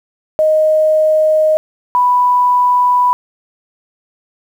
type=tone pair in turn; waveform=sine; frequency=622.3 / 987.8 Hz; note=D#5 / B5; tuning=0 / 0 cents; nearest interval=minor sixth; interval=800 cents; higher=second; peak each=-8 dBFS; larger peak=neither; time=0.39-1.57 / 1.95-3.13 s; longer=neither; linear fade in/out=0 ms; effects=7-bit